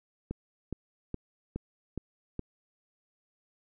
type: click train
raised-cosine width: 3 ms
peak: -21 dBFS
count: 6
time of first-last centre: 0.31-2.393 s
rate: 2.4 Hz
effects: none